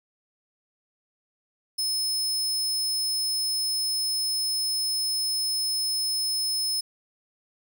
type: tone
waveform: sawtooth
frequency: 5200 Hz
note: E8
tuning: 24 cents flat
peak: -22 dBFS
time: 1.78-6.81 s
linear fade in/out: 10 ms
effects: none